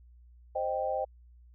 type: chord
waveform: sine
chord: C minor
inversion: none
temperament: equal with one note detuned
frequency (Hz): 523.3 / 619 / 784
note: C5 / Eb5 / G5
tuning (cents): 0 / -9 / 0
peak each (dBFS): -33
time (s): 0.55-1.05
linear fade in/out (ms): 10
effects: added 60 Hz sine -53 dBFS peak until 1.54 s